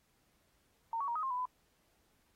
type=tone with pitch steps; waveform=sine; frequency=914 / 1120 / 942 / 1257 / 1062 / 993 / 1004 Hz; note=A#5 / C#6 / A#5 / D#6 / C6 / B5 / B5; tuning=-34 / +18 / +18 / +17 / +25 / +9 / +28 cents; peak=-33 dBFS; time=0.93-1.455 s; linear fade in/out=2 ms; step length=75 ms; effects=pink hiss -74 dBFS RMS until 2.35 s + AAC 48 kbps